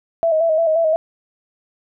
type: tone with vibrato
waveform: sine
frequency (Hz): 647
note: E5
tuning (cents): -32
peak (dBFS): -13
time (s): 0.23-0.96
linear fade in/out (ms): 0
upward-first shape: square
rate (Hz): 5.7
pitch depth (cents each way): 48
effects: none